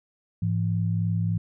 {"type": "tone pair together", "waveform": "sine", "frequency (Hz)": [105.57, 168.8], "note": ["G#2", "E3"], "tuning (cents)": [29, 41], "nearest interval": "minor sixth", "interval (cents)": 812, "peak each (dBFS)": [-24, -26], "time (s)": [0.42, 1.38], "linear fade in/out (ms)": 5, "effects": []}